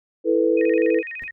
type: chord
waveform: sine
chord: E suspended fourth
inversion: none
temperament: equal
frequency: 329.6 / 440 / 493.9 Hz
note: E4 / A4 / B4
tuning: 0 / 0 / 0 cents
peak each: -20 dBFS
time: 0.24-1.03 s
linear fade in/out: 50 ms
type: tone with vibrato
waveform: sine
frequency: 2161 Hz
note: C#7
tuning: 45 cents flat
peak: -30 dBFS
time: 0.57-1.31 s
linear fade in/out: 5 ms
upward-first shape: square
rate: 12 Hz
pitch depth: 260 cents each way
type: noise with exponential decay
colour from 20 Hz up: brown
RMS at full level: -39 dBFS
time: 1.22-1.32 s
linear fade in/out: 0 ms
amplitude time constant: 21 ms
effects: none